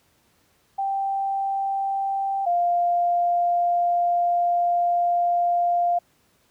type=tone pair in turn; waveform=sine; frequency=784 / 698.5 Hz; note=G5 / F5; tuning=0 / 0 cents; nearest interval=major second; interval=200 cents; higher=first; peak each=-22 / -18 dBFS; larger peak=second; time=0.78-2.46 / 2.46-5.99 s; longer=second; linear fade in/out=10 ms; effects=pink hiss -63 dBFS RMS until 6.5 s + high-pass 60 Hz 12 dB/octave